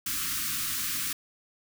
white band-stop noise, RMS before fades -31 dBFS, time 0.06-1.13 s, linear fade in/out 5 ms, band 330 to 1100 Hz, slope 96 dB/octave, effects none

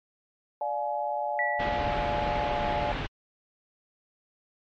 sine chord, D diminished, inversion none, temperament just, 587.3 / 704.8 / 845.8 Hz, D5 / F5 / Ab5, 0 / +16 / +31 cents, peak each -32 / -33 / -30 dBFS, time 0.61-2.92 s, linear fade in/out 2 ms
sine tone with exponential decay, 1951 Hz, B6, 22 cents flat, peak -24 dBFS, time 1.39-2.31 s, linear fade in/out 1 ms, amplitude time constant 200 ms
pink low-pass noise, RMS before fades -32 dBFS, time 1.59-3.07 s, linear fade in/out 10 ms, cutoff 3300 Hz, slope 24 dB/octave
effects MP3 48 kbps

